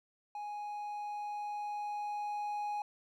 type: tone with level ramp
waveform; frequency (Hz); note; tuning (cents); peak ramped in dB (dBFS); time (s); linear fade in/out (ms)
triangle; 830.6; G#5; 0; -37 to -32; 0.35-2.82; 2
effects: none